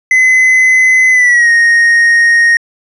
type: tone with pitch glide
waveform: triangle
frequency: 2033 to 1864.3 Hz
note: B6 to A#6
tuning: +50 to 0 cents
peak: -3 dBFS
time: 0.11-2.57 s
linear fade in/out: 2 ms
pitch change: -150 cents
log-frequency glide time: 1.11-1.5 s
effects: resampled to 24000 Hz